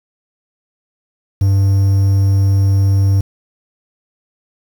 triangle tone with quantisation, 97.9 Hz, G2, 2 cents flat, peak -7 dBFS, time 1.41-3.21 s, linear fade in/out 5 ms, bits 6, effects none

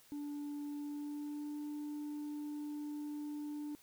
sine tone with pitch glide, 291.1 to 296 Hz, D4 to D4, -15 to +14 cents, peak -37 dBFS, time 0.12-3.75 s, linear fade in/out 0 ms, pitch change +29 cents, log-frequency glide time 0.72-1.59 s, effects tanh soft clip ceiling -39 dBFS + white hiss -64 dBFS RMS until 3.82 s

